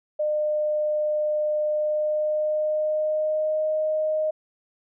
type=tone with pitch glide; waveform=sine; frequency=605 to 620.2 Hz; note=D#5 to D#5; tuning=-49 to -6 cents; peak=-21 dBFS; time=0.19-4.31 s; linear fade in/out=10 ms; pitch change=+43 cents; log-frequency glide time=1.68-3.67 s; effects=none